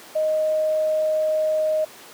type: tone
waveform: sine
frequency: 622.3 Hz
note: D#5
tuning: in tune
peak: -18 dBFS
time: 0.15-1.85 s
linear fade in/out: 10 ms
effects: pink hiss -43 dBFS RMS until 2.13 s + high-pass 300 Hz 12 dB/octave